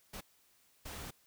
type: noise bursts at uneven times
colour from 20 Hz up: pink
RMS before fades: -45 dBFS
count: 2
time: 0.13-0.21 / 0.85-1.11 s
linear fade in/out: 10 ms
effects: white hiss -69 dBFS RMS until 1.26 s